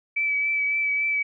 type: tone with vibrato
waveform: sine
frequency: 2301 Hz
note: D7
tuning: 36 cents flat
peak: -21 dBFS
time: 0.16-1.23 s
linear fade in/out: 10 ms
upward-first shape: triangle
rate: 3.6 Hz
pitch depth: 23 cents each way
effects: none